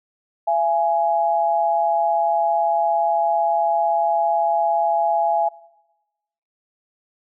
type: tone pair together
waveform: sine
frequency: 676 / 833.7 Hz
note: E5 / G#5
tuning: +43 / +6 cents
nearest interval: major third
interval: 363 cents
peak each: -19 dBFS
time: 0.47-5.49 s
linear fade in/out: 10 ms
effects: noise-tail reverb RT60 1.0 s tail -21 dB re dry